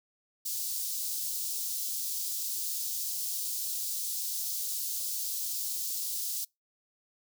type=high-pass noise; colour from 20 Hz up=white; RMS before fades=-34 dBFS; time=0.45-6.45 s; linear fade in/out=10 ms; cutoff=4300 Hz; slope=24 dB/octave; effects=noise-tail reverb RT60 0.2 s tail -26 dB re dry